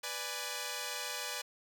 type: chord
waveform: 5% pulse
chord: G# diminished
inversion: first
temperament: equal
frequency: 493.9 / 587.3 / 830.6 Hz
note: B4 / D5 / G#5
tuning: 0 / 0 / 0 cents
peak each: -30 dBFS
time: 0.03-1.42 s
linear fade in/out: 10 ms
effects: none